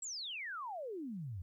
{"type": "exponential sweep", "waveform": "sine", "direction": "down", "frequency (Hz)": [7902, 82.6], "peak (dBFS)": -40, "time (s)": [0.02, 1.42], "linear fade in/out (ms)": 5, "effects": ["13-bit"]}